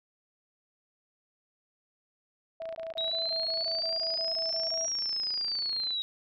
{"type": "tone bursts", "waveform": "sine", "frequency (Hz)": 654, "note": "E5", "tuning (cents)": -14, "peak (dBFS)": -35, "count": 13, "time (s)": [2.6, 4.862], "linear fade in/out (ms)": 5, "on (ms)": 150, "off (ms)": 26}
{"type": "click train", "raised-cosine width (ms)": 0.3, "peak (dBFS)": -31, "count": 94, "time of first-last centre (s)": [2.62, 5.906], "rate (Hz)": 28.3}
{"type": "linear two-way sweep", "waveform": "sine", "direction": "up then down", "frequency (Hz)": [3807, 5680, 3807], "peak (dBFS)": -29, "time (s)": [2.98, 6.02], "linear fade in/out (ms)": 0, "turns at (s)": 4.87}
{"effects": []}